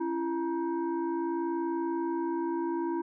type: tone with frequency modulation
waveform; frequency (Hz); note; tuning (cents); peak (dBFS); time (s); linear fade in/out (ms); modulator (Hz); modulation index
sine; 337.3; E4; +40; -28; 0-3.02; 10; 614; 0.83
effects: none